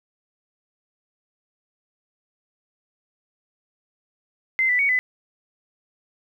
sine tone with pitch steps, 2070 / 1981 / 2237 / 2008 Hz, C7 / B6 / C#7 / B6, -19 / +5 / +15 / +28 cents, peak -17 dBFS, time 4.59-4.99 s, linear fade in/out 0 ms, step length 100 ms, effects 9-bit

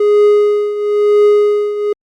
triangle tone with tremolo, 415.3 Hz, G#4, in tune, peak -3 dBFS, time 0-1.93 s, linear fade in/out 5 ms, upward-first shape triangle, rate 1 Hz, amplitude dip 75%, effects Opus 32 kbps

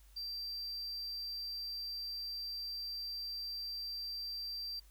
triangle tone, 4700 Hz, D8, 1 cent sharp, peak -38 dBFS, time 0.16-4.8 s, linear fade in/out 10 ms, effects added 50 Hz sine -58 dBFS peak until 4.9 s + white hiss -68 dBFS RMS until 4.9 s

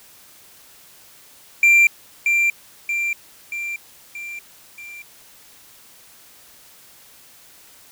triangle tone with echo, 2367 Hz, D7, 13 cents sharp, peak -8 dBFS, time 1.63-1.87 s, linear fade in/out 2 ms, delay 630 ms, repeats 5, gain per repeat -5 dB, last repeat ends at 5.02 s, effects white hiss -48 dBFS RMS until 7.91 s

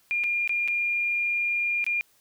sine tone with dropouts, 2409 Hz, D7, 43 cents sharp, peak -23 dBFS, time 0.11-2.01 s, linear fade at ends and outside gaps 0 ms, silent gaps 0.237-0.241 / 0.476-0.494 / 0.677-0.683 / 1.842-1.865 s, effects white hiss -63 dBFS RMS until 2.2 s

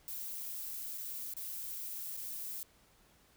violet noise with dropouts, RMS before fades -42 dBFS, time 0.08-2.63 s, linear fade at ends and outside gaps 0 ms, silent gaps 0.976-0.981 / 1.337-1.367 / 2.167-2.173 s, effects pink hiss -66 dBFS RMS until 3.36 s

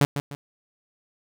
sawtooth tone with echo, 143.2 Hz, D3, 43 cents flat, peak -12 dBFS, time 0.01-0.05 s, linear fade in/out 0 ms, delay 150 ms, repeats 2, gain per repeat -9 dB, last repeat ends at 0.35 s, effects none

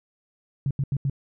sine tone bursts, 137.5 Hz, C#3, 14 cents flat, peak -21 dBFS, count 4, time 0.66-1.098 s, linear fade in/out 2 ms, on 48 ms, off 82 ms, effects none

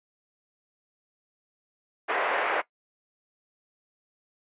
pink band-pass noise, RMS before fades -27 dBFS, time 2.08-2.62 s, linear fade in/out 20 ms, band 470 to 2300 Hz, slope 24 dB/octave, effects noise-tail reverb RT60 0.1 s tail -18 dB re dry + resampled to 8000 Hz

